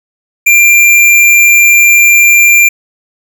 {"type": "tone", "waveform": "square", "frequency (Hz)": 2378, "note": "D7", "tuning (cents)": 21, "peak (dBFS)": -3, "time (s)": [0.46, 2.69], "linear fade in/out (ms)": 10, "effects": []}